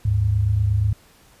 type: tone pair together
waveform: sine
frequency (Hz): 75.38 / 103.83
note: D2 / G#2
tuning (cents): +46 / 0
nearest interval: tritone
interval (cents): 554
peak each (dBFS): -23 / -17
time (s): 0.05-0.93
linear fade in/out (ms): 5
effects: pink hiss -53 dBFS RMS until 1.4 s + resampled to 32000 Hz